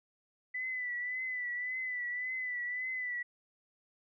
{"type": "tone with vibrato", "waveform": "sine", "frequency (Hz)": 1992, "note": "B6", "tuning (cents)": 14, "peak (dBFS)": -34, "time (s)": [0.54, 3.23], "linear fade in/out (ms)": 10, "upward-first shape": "triangle", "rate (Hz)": 1.8, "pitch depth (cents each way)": 52, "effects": []}